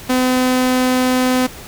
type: tone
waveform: sawtooth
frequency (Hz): 254.4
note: C4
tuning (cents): -48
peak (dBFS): -9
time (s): 0.09-1.47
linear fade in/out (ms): 10
effects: pink hiss -35 dBFS RMS until 1.67 s